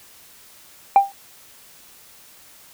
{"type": "tone with exponential decay", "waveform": "sine", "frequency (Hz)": 793, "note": "G5", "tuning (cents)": 20, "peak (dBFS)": -3, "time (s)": [0.96, 1.12], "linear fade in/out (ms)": 1, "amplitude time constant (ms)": 34, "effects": ["tanh soft clip ceiling -5 dBFS", "white hiss -48 dBFS RMS until 2.73 s"]}